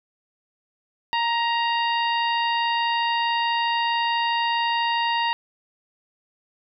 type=harmonic tone with a mistuned harmonic; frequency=932.3 Hz; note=A#5; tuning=in tune; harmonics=1 / 2 / 3 / 4 / 5; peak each=-22 / -28 / -28 / -33 / -36 dBFS; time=1.13-5.33 s; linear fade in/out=0 ms; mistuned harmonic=2; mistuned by=+20 cents; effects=none